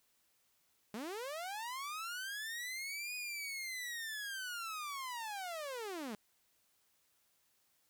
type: linear two-way sweep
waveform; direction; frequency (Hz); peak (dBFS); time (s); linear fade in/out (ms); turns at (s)
sawtooth; up then down; 198.1 to 2489 to 198.1; -37; 0.94-6.15; 2; 3.15
effects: white hiss -75 dBFS RMS until 7.89 s